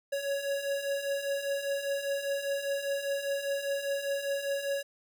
square beating tone pair, 554.4 / 559.4 Hz, C#5 / C#5, 0 / +16 cents, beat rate 5 Hz, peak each -37 / -32 dBFS, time 0.12-4.83 s, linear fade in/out 10 ms, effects none

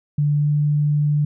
sine tone with pitch glide, 146.83 to 147.85 Hz, D3 to D3, 0 to +12 cents, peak -15 dBFS, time 0.18-1.25 s, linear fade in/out 5 ms, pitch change +12 cents, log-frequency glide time 0.37-0.48 s, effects none

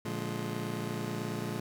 25% pulse chord, Bb dominant seventh, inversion none, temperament just, 116.54 / 145.68 / 174.81 / 209.8 Hz, Bb2 / D3 / F3 / Ab3, 0 / -14 / +2 / +18 cents, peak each -35 / -37 / -37 / -35 dBFS, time 0.05-1.6 s, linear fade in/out 5 ms, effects none

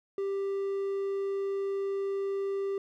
triangle tone, 393.7 Hz, G4, 8 cents sharp, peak -27 dBFS, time 0.18-2.78 s, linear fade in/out 2 ms, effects none

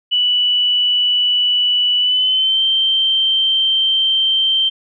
sine tone with pitch glide, 2960 to 3131 Hz, F#7 to G7, 0 to -3 cents, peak -12 dBFS, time 0.11-4.7 s, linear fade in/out 20 ms, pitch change +97 cents, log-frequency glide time 1.99-2.63 s, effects none

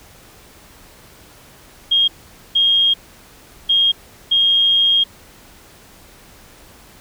sine tone bursts at uneven times, 3243 Hz, G#7, 42 cents flat, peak -11 dBFS, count 4, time 1.91-2.08 / 2.55-2.94 / 3.69-3.92 / 4.31-5.04 s, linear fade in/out 10 ms, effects pink hiss -45 dBFS RMS until 7 s

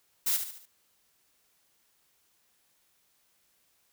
blue noise with echo, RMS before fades -27 dBFS, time 0.26-0.37 s, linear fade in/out 10 ms, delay 72 ms, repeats 4, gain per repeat -7 dB, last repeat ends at 0.658 s, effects white hiss -70 dBFS RMS until 3.92 s

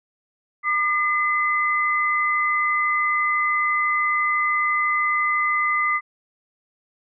sine tone pair together, 1202 / 2036 Hz, D6 / C7, +40 / -48 cents, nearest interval major sixth, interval 912 cents, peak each -21 dBFS, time 0.63-6.01 s, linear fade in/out 50 ms, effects none

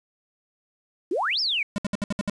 sine exponential two-way sweep, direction up then down, 310.5 to 5540 to 2184 Hz, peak -22 dBFS, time 1.11-1.63 s, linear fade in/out 5 ms, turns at 1.4 s
square tone bursts, 203.6 Hz, G#3, 34 cents flat, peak -24 dBFS, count 7, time 1.76-2.297 s, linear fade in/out 0 ms, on 21 ms, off 65 ms
effects resampled to 22050 Hz + 9-bit

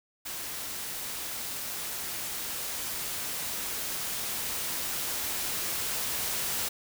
white noise with level ramp, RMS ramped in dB -37 to -31 dBFS, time 0.25-6.69 s, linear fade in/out 10 ms, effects none

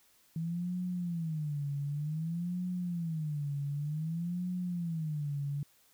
sine tone with vibrato, 160.2 Hz, E3, 49 cents flat, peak -32 dBFS, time 0.36-5.63 s, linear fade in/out 2 ms, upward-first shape sine, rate 0.54 Hz, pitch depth 210 cents each way, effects white hiss -66 dBFS RMS until 5.93 s

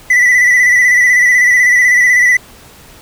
triangle tone with vibrato, 1975.5 Hz, B6, in tune, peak -4 dBFS, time 0.1-2.37 s, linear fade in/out 5 ms, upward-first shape square, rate 16 Hz, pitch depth 31 cents each way, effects pink hiss -39 dBFS RMS until 3.01 s

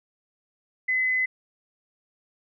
sine tone, 2026 Hz, B6, 44 cents sharp, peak -21 dBFS, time 0.88-1.26 s, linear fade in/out 10 ms, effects none

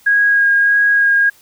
sine tone with vibrato, 1638 Hz, G#6, 24 cents flat, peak -9 dBFS, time 0.06-1.3 s, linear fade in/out 10 ms, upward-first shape sine, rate 1.6 Hz, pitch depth 13 cents each way, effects white hiss -49 dBFS RMS until 1.41 s

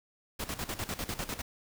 pink noise with tremolo, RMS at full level -35 dBFS, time 0.39-1.42 s, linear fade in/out 10 ms, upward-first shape square, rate 10 Hz, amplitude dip 75%, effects none

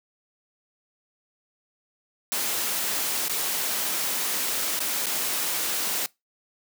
white noise with dropouts, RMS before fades -27 dBFS, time 2.32-6.06 s, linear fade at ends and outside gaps 0 ms, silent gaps 3.282-3.296 / 4.791-4.804 / 5.058-5.067 s, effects noise-tail reverb RT60 0.2 s tail -23 dB re dry + high-pass 200 Hz 12 dB/octave

